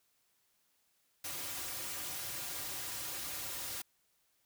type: noise with comb filter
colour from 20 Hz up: white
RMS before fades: -41 dBFS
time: 1.24-3.82 s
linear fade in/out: 5 ms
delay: 4.6 ms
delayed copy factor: -0.8
effects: white hiss -75 dBFS RMS until 4.45 s